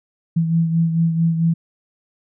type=beating tone pair; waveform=sine; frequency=164.81 / 169.31 Hz; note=E3 / E3; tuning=0 / +47 cents; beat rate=4.5 Hz; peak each=-15 / -24 dBFS; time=0.36-1.54 s; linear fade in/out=10 ms; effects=none

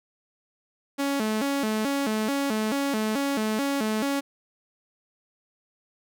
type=tone with vibrato; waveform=sawtooth; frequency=245.9 Hz; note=B3; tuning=7 cents flat; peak=-20 dBFS; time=0.98-4.21 s; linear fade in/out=20 ms; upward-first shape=square; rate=2.3 Hz; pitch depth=220 cents each way; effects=none

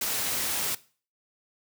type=noise; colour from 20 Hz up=white; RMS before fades=-29 dBFS; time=0.01-0.75 s; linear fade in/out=5 ms; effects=noise-tail reverb RT60 0.4 s tail -19 dB re dry + high-pass 80 Hz 12 dB/octave

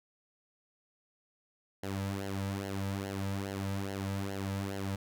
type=tone with flanger; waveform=sawtooth; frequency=98 Hz; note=G2; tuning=in tune; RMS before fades=-36 dBFS; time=1.83-4.96 s; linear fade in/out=5 ms; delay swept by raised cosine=0.82 to 2.82 ms; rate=2.4 Hz; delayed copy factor=-0.75; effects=none

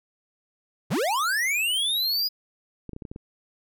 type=linear sweep; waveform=square; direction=up; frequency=92.5 to 4978 Hz; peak=-23 dBFS; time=0.9-2.29 s; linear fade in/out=20 ms
type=clicks; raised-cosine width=3 ms; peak=-24 dBFS; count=7; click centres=2.893 / 2.933 / 2.964 / 3.022 / 3.052 / 3.115 / 3.161 s
effects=none

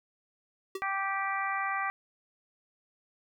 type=tone with exponential decay; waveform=square; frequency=384.4 Hz; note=G4; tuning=34 cents flat; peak=-31 dBFS; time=0.75-0.83 s; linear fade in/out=5 ms; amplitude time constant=17 ms
type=harmonic tone; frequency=390.9 Hz; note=G4; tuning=5 cents flat; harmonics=2 / 3 / 4 / 5 / 6; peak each=-35 / -33 / -38 / -35 / -40 dBFS; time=0.82-1.9 s; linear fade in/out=0 ms
effects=none

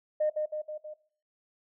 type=tone with echo; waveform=sine; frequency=611 Hz; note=D#5; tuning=32 cents flat; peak=-23 dBFS; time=0.2-0.3 s; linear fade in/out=10 ms; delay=160 ms; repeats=4; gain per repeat=-4 dB; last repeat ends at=0.94 s; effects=noise-tail reverb RT60 0.5 s tail -18 dB re dry + tanh soft clip ceiling -19 dBFS

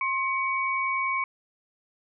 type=tone pair together; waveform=sine; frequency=1064 / 2255 Hz; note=C6 / C#7; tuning=+29 / +29 cents; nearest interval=octave + minor second; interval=1300 cents; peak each=-27 dBFS; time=0.01-1.24 s; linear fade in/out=2 ms; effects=none

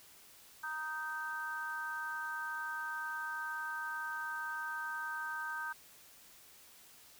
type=harmonic tone; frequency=311.1 Hz; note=D#4; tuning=in tune; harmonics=3 / 4 / 5; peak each=-44 / -44 / -39 dBFS; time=0.63-5.73 s; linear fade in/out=10 ms; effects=white hiss -59 dBFS RMS until 7.19 s

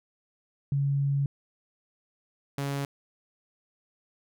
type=tone pair in turn; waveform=sine / sawtooth; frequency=140 / 140 Hz; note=C#3 / C#3; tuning=+18 / +18 cents; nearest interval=unison; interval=0 cents; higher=neither; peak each=-23 / -25 dBFS; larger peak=first; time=0.72-1.26 / 2.58-2.85 s; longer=first; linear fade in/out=2 ms; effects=none

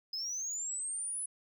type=linear sweep; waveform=sine; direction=up; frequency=5020 to 10240 Hz; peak=-33 dBFS; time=0.13-1.26 s; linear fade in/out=5 ms; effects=tanh soft clip ceiling -33 dBFS

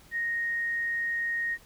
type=tone; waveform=sine; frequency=1864.7 Hz; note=A#6; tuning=in tune; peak=-27 dBFS; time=0.11-1.58 s; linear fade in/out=50 ms; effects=pink hiss -56 dBFS RMS until 1.65 s

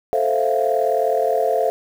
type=chord; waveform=sine; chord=F major seventh; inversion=first; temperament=equal; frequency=440 / 523.3 / 659.3 / 698.5 Hz; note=A4 / C5 / E5 / F5; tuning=0 / 0 / 0 / 0 cents; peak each=-21 dBFS; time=0.13-1.7 s; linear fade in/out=0 ms; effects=tanh soft clip ceiling -7 dBFS + 7-bit

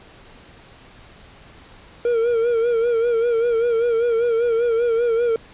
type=tone with vibrato; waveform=triangle; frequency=466.2 Hz; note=A#4; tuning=in tune; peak=-14 dBFS; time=2.05-5.36 s; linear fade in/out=2 ms; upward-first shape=sine; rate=5.1 Hz; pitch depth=62 cents each way; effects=pink hiss -46 dBFS RMS until 5.53 s + resampled to 8000 Hz

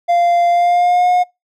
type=tone with pitch glide; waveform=triangle; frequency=694 to 719.7 Hz; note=F5 to F#5; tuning=-11 to -48 cents; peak=-8 dBFS; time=0.08-1.24 s; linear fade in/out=20 ms; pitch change=+63 cents; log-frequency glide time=0.49-1.08 s; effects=noise-tail reverb RT60 0.2 s tail -25 dB re dry

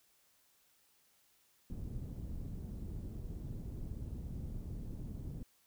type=low-pass noise; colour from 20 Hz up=pink; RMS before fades=-43 dBFS; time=1.7-5.43 s; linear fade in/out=2 ms; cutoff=200 Hz; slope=12 dB/octave; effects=white hiss -71 dBFS RMS until 5.66 s

